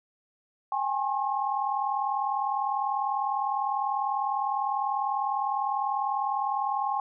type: tone cluster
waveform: sine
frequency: 796 / 836 / 1077 Hz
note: G5 / G#5 / C6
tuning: +26 / +11 / +50 cents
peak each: -30 dBFS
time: 0.72-7 s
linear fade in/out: 2 ms
effects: none